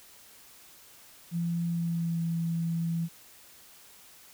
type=tone with pitch glide; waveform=sine; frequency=170 to 166.69 Hz; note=F3 to E3; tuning=-46 to +20 cents; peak=-27 dBFS; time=1.31-3.09 s; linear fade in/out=50 ms; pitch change=-34 cents; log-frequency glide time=1.67-2.21 s; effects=white hiss -54 dBFS RMS until 4.33 s